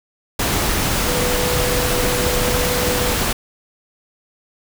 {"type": "tone in noise", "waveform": "sine", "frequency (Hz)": 493.9, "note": "B4", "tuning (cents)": 0, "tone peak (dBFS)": -22, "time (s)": [1.07, 3.14], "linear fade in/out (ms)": 5, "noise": "pink", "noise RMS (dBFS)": -19, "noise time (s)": [0.39, 3.33], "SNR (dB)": -6, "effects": []}